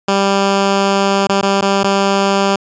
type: tone with dropouts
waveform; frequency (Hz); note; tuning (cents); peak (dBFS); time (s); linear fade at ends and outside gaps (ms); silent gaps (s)
10% pulse; 197.1; G3; +10; -3; 0.08-2.56; 5; 1.271-1.293 / 1.414-1.428 / 1.612-1.622 / 1.833-1.841
effects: resampled to 16000 Hz